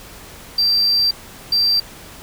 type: tone bursts at uneven times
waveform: triangle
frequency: 4699 Hz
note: D8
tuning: in tune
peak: -11 dBFS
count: 2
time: 0.58-1.11 / 1.52-1.8 s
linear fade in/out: 5 ms
effects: tanh soft clip ceiling -8 dBFS + pink hiss -39 dBFS RMS until 2.22 s